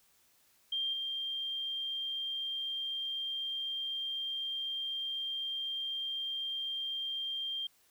sine tone with level steps, 3184 Hz, G7, 26 cents sharp, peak -31 / -34 dBFS, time 0.72-7.67 s, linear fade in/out 5 ms, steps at 0.93 s, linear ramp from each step 2 ms, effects white hiss -68 dBFS RMS until 7.9 s

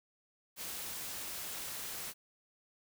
white noise, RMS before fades -42 dBFS, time 0.56-2.14 s, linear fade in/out 50 ms, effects none

